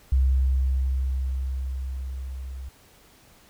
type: tone with level ramp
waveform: sine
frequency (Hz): 65.6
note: C2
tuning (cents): +5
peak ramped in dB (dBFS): -16 to -33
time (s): 0.12-2.69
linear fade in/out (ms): 5
effects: pink hiss -55 dBFS RMS until 3.49 s